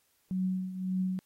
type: tone with tremolo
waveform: sine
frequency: 186.1 Hz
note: F#3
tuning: 10 cents sharp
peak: -26 dBFS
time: 0.31-1.19 s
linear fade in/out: 0 ms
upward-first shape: triangle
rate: 1.8 Hz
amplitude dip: 75%
effects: white hiss -71 dBFS RMS until 1.25 s + AAC 48 kbps